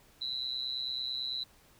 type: tone with amplitude modulation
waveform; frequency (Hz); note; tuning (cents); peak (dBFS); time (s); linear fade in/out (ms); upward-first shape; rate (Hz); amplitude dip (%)
sine; 3980; B7; +13; -29; 0.21-1.44; 10; sine; 129; 95
effects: pink hiss -62 dBFS RMS until 1.79 s